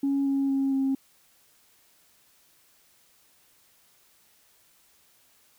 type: tone with pitch steps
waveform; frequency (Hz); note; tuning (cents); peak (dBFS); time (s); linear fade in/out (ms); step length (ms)
sine; 277.2 / 274.5 / 271.8 / 269.2; C#4 / C#4 / C#4 / C4; 0 / -17 / -34 / +49; -21; 0.03-0.95; 5; 230
effects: tanh soft clip ceiling -19 dBFS + white hiss -62 dBFS RMS until 5.58 s